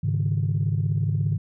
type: chord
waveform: sine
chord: Ab suspended fourth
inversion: none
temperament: equal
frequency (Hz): 103.83 / 138.59 / 155.56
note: Ab2 / Db3 / Eb3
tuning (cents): 0 / 0 / 0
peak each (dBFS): -23 / -25 / -25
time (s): 0.03-1.38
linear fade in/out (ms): 10
effects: tanh soft clip ceiling -14 dBFS